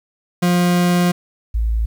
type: tone pair in turn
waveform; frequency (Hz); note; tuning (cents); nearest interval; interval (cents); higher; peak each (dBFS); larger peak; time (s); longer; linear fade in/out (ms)
40% pulse / sine; 176.6 / 55.63; F3 / A1; +20 / +20; octave + minor sixth; 2000; first; -12 / -15; first; 0.42-1.12 / 1.54-1.86; first; 10
effects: 9-bit